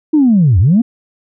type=linear two-way sweep; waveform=sine; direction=down then up; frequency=320 to 80.4 to 248.6 Hz; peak=-5 dBFS; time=0.13-0.82 s; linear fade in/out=10 ms; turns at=0.59 s; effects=tanh soft clip ceiling -2 dBFS